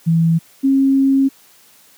sine tone pair in turn, 164.81 / 270.8 Hz, E3 / C#4, 0 / -40 cents, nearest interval major sixth, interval 860 cents, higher second, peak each -10 dBFS, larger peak neither, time 0.06-0.39 / 0.63-1.29 s, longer second, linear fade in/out 20 ms, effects white hiss -49 dBFS RMS until 1.97 s + high-pass 100 Hz 12 dB/octave

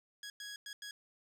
15% pulse tone bursts at uneven times, 1661.2 Hz, G#6, in tune, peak -37 dBFS, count 4, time 0.23-0.3 / 0.4-0.56 / 0.66-0.73 / 0.82-0.91 s, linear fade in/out 2 ms, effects resampled to 32000 Hz + 12-bit

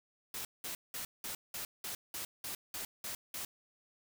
white noise bursts, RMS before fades -41 dBFS, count 11, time 0.34-3.45 s, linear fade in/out 2 ms, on 110 ms, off 190 ms, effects none

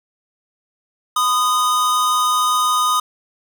square tone pair together, 1011 / 1238.2 Hz, B5 / D#6, +40 / -9 cents, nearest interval major third, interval 351 cents, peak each -23 / -16 dBFS, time 1.16-3 s, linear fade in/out 5 ms, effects 8-bit

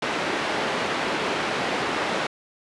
pink band-pass noise, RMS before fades -26 dBFS, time 0.02-2.27 s, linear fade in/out 5 ms, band 300 to 3000 Hz, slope 12 dB/octave, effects resampled to 24000 Hz

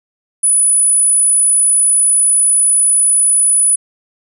sine tone, 9930 Hz, D#9, 5 cents flat, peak -8 dBFS, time 0.43-3.76 s, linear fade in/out 10 ms, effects none

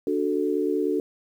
sine chord, D major, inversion none, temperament equal, 293.7 / 370 / 440 Hz, D4 / F#4 / A4, 0 / 0 / 0 cents, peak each -26 dBFS, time 0.07-1 s, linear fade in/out 2 ms, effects 9-bit

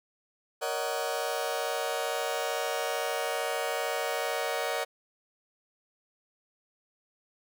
sawtooth chord, D# minor seventh, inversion second, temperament just, 466.7 / 560 / 622.3 / 746.7 Hz, A#4 / C#5 / D#5 / F#5, +2 / +18 / 0 / +16 cents, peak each -31 dBFS, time 0.61-4.85 s, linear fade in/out 20 ms, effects none

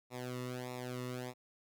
sawtooth tone with flanger, 125.2 Hz, B2, 24 cents sharp, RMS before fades -42 dBFS, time 0.1-1.34 s, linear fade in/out 50 ms, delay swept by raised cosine 0.64 to 1.28 ms, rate 1.6 Hz, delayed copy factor -1, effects none

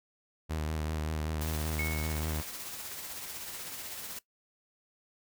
sawtooth tone with vibrato, 77.78 Hz, D#2, in tune, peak -28 dBFS, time 0.49-2.42 s, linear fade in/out 20 ms, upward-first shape sine, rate 5.2 Hz, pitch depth 35 cents each way
white noise with tremolo, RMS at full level -40 dBFS, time 1.41-4.19 s, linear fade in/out 5 ms, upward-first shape sine, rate 16 Hz, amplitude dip 35%
sine tone with exponential decay, 2200 Hz, C#7, 14 cents flat, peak -31 dBFS, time 1.79-2.62 s, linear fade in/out 2 ms, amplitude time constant 180 ms
effects noise-tail reverb RT60 0.1 s tail -18 dB re dry

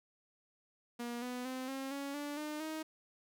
sawtooth tone with pitch steps, 238.7 / 248.3 / 258.2 / 268.6 / 279.3 / 290.5 / 302.1 / 314.2 Hz, A#3 / B3 / C4 / C4 / C#4 / D4 / D4 / D#4, +41 / +9 / -23 / +46 / +13 / -19 / +49 / +17 cents, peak -35 dBFS, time 0.99-2.83 s, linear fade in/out 10 ms, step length 230 ms, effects none

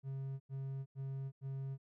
triangle tone bursts, 135.2 Hz, C#3, 43 cents flat, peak -37 dBFS, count 4, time 0.03-1.78 s, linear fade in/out 50 ms, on 370 ms, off 90 ms, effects none

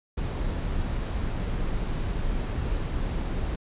brown noise, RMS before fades -28 dBFS, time 0.17-3.56 s, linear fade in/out 10 ms, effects resampled to 8000 Hz

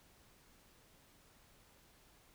silence, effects pink hiss -66 dBFS RMS until 2.34 s

